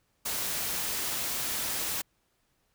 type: noise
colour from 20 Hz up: white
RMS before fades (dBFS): -32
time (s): 0.25-2.02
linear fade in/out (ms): 10
effects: pink hiss -73 dBFS RMS until 2.74 s